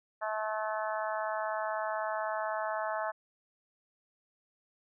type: harmonic tone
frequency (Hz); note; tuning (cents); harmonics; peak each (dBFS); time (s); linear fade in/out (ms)
216; A3; -32; 3 / 4 / 5 / 6 / 7 / 8; -35 / -37 / -39 / -41 / -42 / -43; 0.21-3.12; 20
effects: none